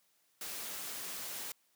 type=noise; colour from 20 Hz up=white; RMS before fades=-42 dBFS; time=0.41-1.52 s; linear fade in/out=2 ms; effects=white hiss -73 dBFS RMS until 1.75 s + high-pass 150 Hz 12 dB/octave